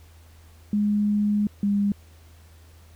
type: tone pair in turn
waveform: sine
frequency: 207.5 / 202.4 Hz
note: G#3 / G#3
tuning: -1 / -44 cents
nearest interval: unison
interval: 43 cents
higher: first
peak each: -19 dBFS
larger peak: neither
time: 0.73-1.47 / 1.63-1.92 s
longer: first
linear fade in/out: 2 ms
effects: added 81 Hz sine -48 dBFS peak until 2.95 s + pink hiss -57 dBFS RMS until 2.95 s